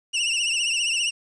sawtooth tone with vibrato, 2785 Hz, F7, 5 cents flat, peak -18 dBFS, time 0.13-1.11 s, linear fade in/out 20 ms, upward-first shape triangle, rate 15 Hz, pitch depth 110 cents each way, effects resampled to 22050 Hz + 9-bit

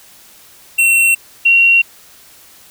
square / sine tone pair in turn, 2719 / 2744 Hz, F7 / F7, -47 / -31 cents, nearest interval unison, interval 16 cents, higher second, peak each -9 / -6 dBFS, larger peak second, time 0.78-1.15 / 1.45-1.82 s, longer neither, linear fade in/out 10 ms, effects white hiss -43 dBFS RMS until 2.7 s

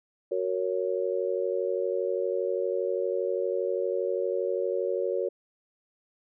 sine chord, F# major, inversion none, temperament just, 370 / 462.5 / 555 Hz, F#4 / A#4 / C#5, 0 / -14 / +2 cents, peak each -30 / -30 / -30 dBFS, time 0.31-5.29 s, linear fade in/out 10 ms, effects none

